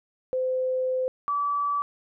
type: tone pair in turn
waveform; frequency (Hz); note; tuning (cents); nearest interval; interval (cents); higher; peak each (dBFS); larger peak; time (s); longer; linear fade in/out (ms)
sine; 514 / 1151.9; C5 / D6; -31 / -34; octave + major second; 1397; second; -23; neither; 0.33-1.08 / 1.28-1.82; first; 0
effects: none